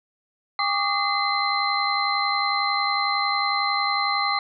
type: tone cluster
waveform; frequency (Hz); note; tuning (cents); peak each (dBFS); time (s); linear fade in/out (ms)
sine; 805 / 1144 / 1215 / 2061 / 4100; G5 / D6 / D#6 / C7 / C8; +46 / -46 / -42 / -27 / -36; -27; 0.59-4.39; 2
effects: none